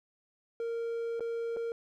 triangle tone with dropouts, 463.2 Hz, A#4, 11 cents flat, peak -30 dBFS, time 0.6-1.72 s, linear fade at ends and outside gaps 1 ms, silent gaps 1.196-1.206 / 1.564-1.569 s, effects none

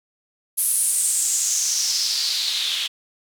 white noise with band-pass filter sweep, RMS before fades -22 dBFS, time 0.57-2.88 s, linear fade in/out 20 ms, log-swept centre 11000 to 3200 Hz, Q 4.6, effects none

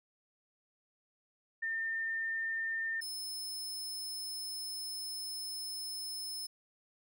sine / sawtooth tone pair in turn, 1807 / 5224 Hz, A6 / E8, +46 / -17 cents, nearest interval octave + tritone, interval 1837 cents, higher second, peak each -33 / -36 dBFS, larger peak first, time 1.62-3.01 / 3.01-6.47 s, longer second, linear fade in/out 10 ms, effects none

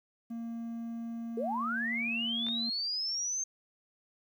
triangle tone, 231.1 Hz, A#3, 15 cents flat, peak -34 dBFS, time 0.3-2.7 s, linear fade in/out 10 ms
sine linear sweep, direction up, 415.3 to 6370 Hz, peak -31 dBFS, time 1.37-3.44 s, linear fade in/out 5 ms
clicks, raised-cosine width 0.3 ms, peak -29 dBFS, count 2, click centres 2.467 / 2.486 s
effects 11-bit

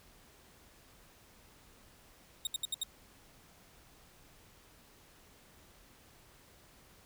sawtooth tone bursts, 3729 Hz, A#7, in tune, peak -29 dBFS, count 5, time 2.45-2.834 s, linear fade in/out 2 ms, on 20 ms, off 71 ms, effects pink hiss -61 dBFS RMS until 7.05 s

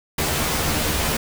pink noise with comb filter, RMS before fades -22 dBFS, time 0.18-1.17 s, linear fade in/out 5 ms, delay 13 ms, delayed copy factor +0.9, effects none

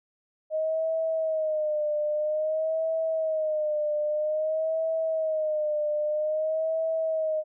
sine tone with vibrato, 622.3 Hz, D#5, in tune, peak -24 dBFS, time 0.5-7.44 s, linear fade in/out 50 ms, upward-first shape sine, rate 0.51 Hz, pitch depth 66 cents each way, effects none

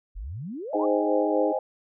sine exponential sweep, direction up, 39 to 1212 Hz, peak -32 dBFS, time 0.15-0.86 s, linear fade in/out 20 ms
sine chord, Ab major seventh, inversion first, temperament equal, 523.3 / 622.3 / 784 / 830.6 Hz, C5 / Eb5 / G5 / Ab5, 0 / 0 / 0 / 0 cents, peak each -27 / -28 / -33 / -32 dBFS, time 0.73-1.59 s, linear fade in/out 5 ms
harmonic tone, 103.83 Hz, G#2, in tune, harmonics 3 / 4 / 5, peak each -26 / -28 / -30 dBFS, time 0.74-1.53 s, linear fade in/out 20 ms
effects none

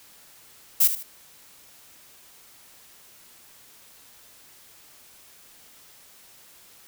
violet noise with echo, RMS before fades -17 dBFS, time 0.8-0.88 s, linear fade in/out 10 ms, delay 76 ms, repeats 2, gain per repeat -10 dB, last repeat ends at 1.032 s, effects white hiss -52 dBFS RMS until 6.87 s

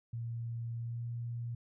sine tone with pitch glide, 116.54 to 118.3 Hz, A#2 to A#2, 0 to +26 cents, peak -36 dBFS, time 0.13-1.55 s, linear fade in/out 5 ms, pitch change +26 cents, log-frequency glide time 0.76-1.06 s, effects none

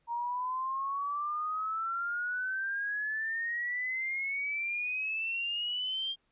sine exponential sweep, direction up, 932.3 to 3212 Hz, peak -31 dBFS, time 0.07-6.16 s, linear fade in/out 50 ms, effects pink hiss -75 dBFS RMS until 6.31 s + resampled to 8000 Hz

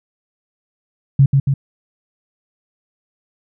sine tone with echo, 137.4 Hz, C#3, 15 cents flat, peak -6 dBFS, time 1.19-1.26 s, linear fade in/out 5 ms, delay 140 ms, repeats 2, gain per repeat -3 dB, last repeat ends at 1.54 s, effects none

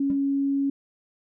sine tone, 277.2 Hz, C#4, in tune, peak -21 dBFS, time 0-0.7 s, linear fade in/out 5 ms
triangle tone with exponential decay, 199.8 Hz, G3, 33 cents sharp, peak -25 dBFS, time 0.1-0.23 s, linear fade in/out 0 ms, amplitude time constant 27 ms
effects none

